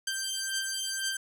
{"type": "beating tone pair", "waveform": "10% pulse", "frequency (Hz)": [1568, 1570], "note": ["G6", "G6"], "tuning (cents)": [0, 2], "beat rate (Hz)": 2, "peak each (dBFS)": -25, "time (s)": [0.07, 1.17], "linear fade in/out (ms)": 5, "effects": []}